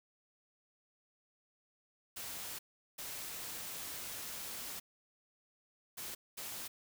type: noise bursts at uneven times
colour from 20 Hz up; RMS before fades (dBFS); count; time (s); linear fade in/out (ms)
white; -44; 4; 2.16-2.59 / 2.98-4.8 / 5.97-6.15 / 6.37-6.68; 10
effects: none